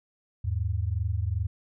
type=tone pair together; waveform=sine; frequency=80.8 / 103.37 Hz; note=E2 / G#2; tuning=-34 / -8 cents; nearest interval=major third; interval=426 cents; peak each=-28 dBFS; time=0.44-1.47 s; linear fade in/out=10 ms; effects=none